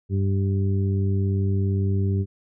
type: harmonic tone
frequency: 97.6 Hz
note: G2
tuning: 7 cents flat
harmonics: 1 / 2 / 3 / 4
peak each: -20 / -28 / -35 / -32 dBFS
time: 0.09-2.26 s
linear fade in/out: 50 ms
effects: none